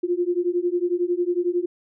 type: beating tone pair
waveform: sine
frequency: 347.2 / 358.2 Hz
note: F4 / F4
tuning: -10 / +44 cents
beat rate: 11 Hz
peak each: -23 dBFS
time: 0.03-1.66 s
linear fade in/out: 10 ms
effects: none